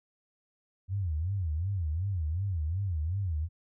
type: tone with vibrato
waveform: sine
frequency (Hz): 87.31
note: F2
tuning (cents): 0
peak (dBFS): -28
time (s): 0.88-3.49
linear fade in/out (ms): 50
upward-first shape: sine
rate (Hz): 2.7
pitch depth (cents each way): 250
effects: none